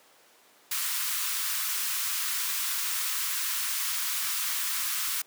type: high-pass noise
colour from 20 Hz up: white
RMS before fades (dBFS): -30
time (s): 0.71-5.22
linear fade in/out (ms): 5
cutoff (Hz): 1000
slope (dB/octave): 48
effects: pink hiss -58 dBFS RMS until 5.26 s + high-pass 400 Hz 12 dB/octave